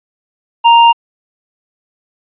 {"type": "tone", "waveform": "square", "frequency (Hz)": 932.3, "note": "A#5", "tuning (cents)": 0, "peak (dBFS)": -4, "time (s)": [0.64, 0.93], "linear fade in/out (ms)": 20, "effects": ["resampled to 8000 Hz"]}